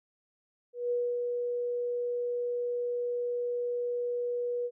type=tone with ADSR envelope; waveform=sine; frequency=484.8 Hz; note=B4; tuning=32 cents flat; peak=-26 dBFS; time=0.73-4.71 s; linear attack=180 ms; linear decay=260 ms; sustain=-3 dB; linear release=55 ms; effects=none